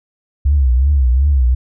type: tone with vibrato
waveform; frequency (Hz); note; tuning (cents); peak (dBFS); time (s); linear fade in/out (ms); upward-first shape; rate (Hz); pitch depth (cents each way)
sine; 66.7; C2; +34; -8; 0.45-1.55; 10; triangle; 2.7; 190
effects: tanh soft clip ceiling -4 dBFS